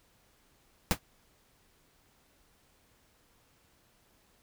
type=noise with exponential decay; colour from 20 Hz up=pink; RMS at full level=-22 dBFS; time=0.91-0.99 s; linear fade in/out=0 ms; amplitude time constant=16 ms; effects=pink hiss -67 dBFS RMS until 4.42 s